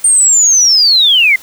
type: linear sweep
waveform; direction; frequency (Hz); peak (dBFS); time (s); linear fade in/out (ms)
sine; down; 8870 to 2023; -5; 0.04-1.36; 5
effects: white hiss -36 dBFS RMS until 1.42 s